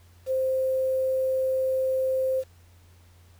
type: tone with quantisation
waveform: sine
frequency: 523.3 Hz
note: C5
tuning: in tune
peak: -22 dBFS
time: 0.26-2.44 s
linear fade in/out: 50 ms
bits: 8
effects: added 87 Hz sine -52 dBFS peak until 3.39 s + pink hiss -61 dBFS RMS until 3.39 s